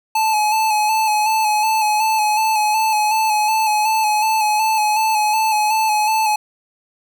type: tone with vibrato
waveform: square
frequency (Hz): 862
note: A5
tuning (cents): -36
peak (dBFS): -15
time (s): 0.15-6.36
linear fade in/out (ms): 5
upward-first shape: square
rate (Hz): 2.7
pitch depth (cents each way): 29
effects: none